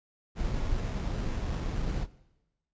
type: noise with sample-and-hold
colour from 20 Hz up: brown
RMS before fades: -31 dBFS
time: 0.35-2.07 s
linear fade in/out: 50 ms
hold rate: 4410 Hz
effects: noise-tail reverb RT60 1.0 s tail -19 dB re dry + resampled to 16000 Hz

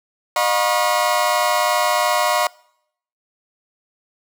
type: tone cluster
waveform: 35% pulse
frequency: 610 / 713 / 967 / 1087 Hz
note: D#5 / F5 / B5 / C#6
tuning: -34 / +36 / -37 / -34 cents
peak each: -20 dBFS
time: 0.36-2.47 s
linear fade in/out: 2 ms
effects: noise-tail reverb RT60 0.7 s tail -24 dB re dry

